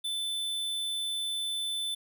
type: tone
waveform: square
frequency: 3520 Hz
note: A7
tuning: in tune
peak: -31 dBFS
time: 0.04-1.95 s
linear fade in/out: 10 ms
effects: none